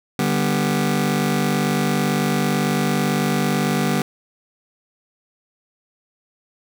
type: chord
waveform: sawtooth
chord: G major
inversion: second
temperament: just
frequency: 147 / 196 / 245 Hz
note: D3 / G3 / B3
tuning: +2 / 0 / -14 cents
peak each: -19 / -17 / -19 dBFS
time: 0.19-4.02 s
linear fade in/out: 2 ms
effects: none